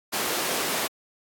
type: high-pass noise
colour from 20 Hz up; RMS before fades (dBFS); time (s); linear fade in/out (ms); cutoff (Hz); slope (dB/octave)
pink; -27; 0.12-0.88; 20; 330; 12
effects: AAC 64 kbps